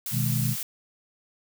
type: noise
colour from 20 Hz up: blue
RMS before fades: -32 dBFS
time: 0.06-0.63 s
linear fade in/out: 2 ms
type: chord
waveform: sine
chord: G# minor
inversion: first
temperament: equal with one note detuned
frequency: 124.19 / 155.56 / 207.7 Hz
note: B2 / D#3 / G#3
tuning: +10 / 0 / 0 cents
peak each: -25 / -29 / -31 dBFS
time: 0.11-0.56 s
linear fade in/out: 50 ms
effects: none